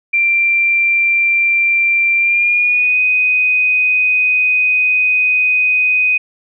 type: tone with pitch glide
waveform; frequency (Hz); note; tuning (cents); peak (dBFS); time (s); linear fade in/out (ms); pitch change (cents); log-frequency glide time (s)
sine; 2363 to 2499; D7 to D#7; +10 to +7; -10; 0.13-6.18; 10; +97; 2.16-2.99
effects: none